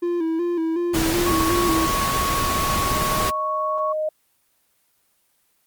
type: tone with vibrato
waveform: triangle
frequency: 336 Hz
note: E4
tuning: 33 cents sharp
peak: -18 dBFS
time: 0.02-1.87 s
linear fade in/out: 10 ms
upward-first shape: square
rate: 2.7 Hz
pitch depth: 59 cents each way
type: tone with exponential growth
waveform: sine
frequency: 619 Hz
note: D#5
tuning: 9 cents flat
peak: -20 dBFS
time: 0.73-4.09 s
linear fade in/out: 5 ms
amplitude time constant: 730 ms
type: noise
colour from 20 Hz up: pink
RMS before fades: -24 dBFS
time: 0.93-3.31 s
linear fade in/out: 20 ms
type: tone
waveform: sine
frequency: 1108.7 Hz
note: C#6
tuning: in tune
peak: -22 dBFS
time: 1.26-3.93 s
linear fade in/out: 10 ms
effects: white hiss -65 dBFS RMS until 5.66 s + Opus 24 kbps